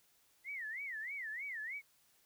sine tone with vibrato, 1978 Hz, B6, 2 cents sharp, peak -40 dBFS, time 0.44-1.82 s, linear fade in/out 50 ms, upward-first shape sine, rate 3.2 Hz, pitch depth 250 cents each way, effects white hiss -71 dBFS RMS until 2.25 s

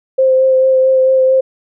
sine tone with vibrato, 523.3 Hz, C5, in tune, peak -7 dBFS, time 0.18-1.41 s, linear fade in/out 10 ms, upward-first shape sine, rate 4.5 Hz, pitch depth 13 cents each way, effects none

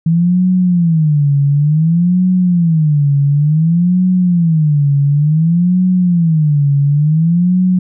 sine tone with vibrato, 161.1 Hz, E3, 39 cents flat, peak -8 dBFS, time 0.06-7.79 s, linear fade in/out 5 ms, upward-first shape sine, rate 0.56 Hz, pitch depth 230 cents each way, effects none

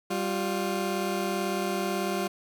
20% pulse tone pair together, 195.1 / 352.1 Hz, G3 / F4, -8 / +14 cents, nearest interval minor seventh, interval 1022 cents, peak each -25 dBFS, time 0.1-2.28 s, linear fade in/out 10 ms, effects none

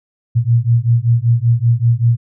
sine beating tone pair, 115.2 / 120.4 Hz, A#2 / B2, -20 / -44 cents, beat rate 5.2 Hz, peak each -13 dBFS, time 0.35-2.17 s, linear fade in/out 20 ms, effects none

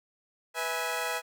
15% pulse chord, E major, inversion second, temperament equal with one note detuned, 493.9 / 650.2 / 830.6 Hz, B4 / E5 / G#5, 0 / -24 / 0 cents, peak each -28 dBFS, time 0.54-1.22 s, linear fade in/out 50 ms, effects none

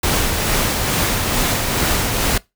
pink noise with tremolo, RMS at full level -17 dBFS, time 0.03-2.38 s, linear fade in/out 5 ms, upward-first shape sine, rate 2.3 Hz, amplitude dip 30%, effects noise-tail reverb RT60 0.2 s tail -22 dB re dry

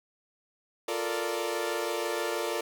sawtooth chord, Bb major seventh, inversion second, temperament equal, 349.2 / 440 / 466.2 / 587.3 Hz, F4 / A4 / Bb4 / D5, 0 / 0 / 0 / 0 cents, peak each -31 dBFS, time 0.88-2.61 s, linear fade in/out 5 ms, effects none

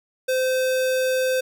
square tone, 516 Hz, C5, 24 cents flat, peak -20 dBFS, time 0.28-1.41 s, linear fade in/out 10 ms, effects none

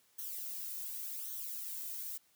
violet noise with flanger, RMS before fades -42 dBFS, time 0.18-2.18 s, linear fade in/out 10 ms, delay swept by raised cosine 0.4 to 1.8 ms, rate 0.88 Hz, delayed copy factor -0.65, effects white hiss -70 dBFS RMS until 2.35 s + high-pass 60 Hz 12 dB/octave

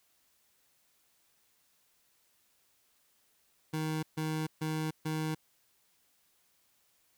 25% pulse tone bursts, 156.6 Hz, D#3, 11 cents sharp, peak -28 dBFS, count 4, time 3.73-5.35 s, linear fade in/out 10 ms, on 300 ms, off 140 ms, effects white hiss -71 dBFS RMS until 7.17 s

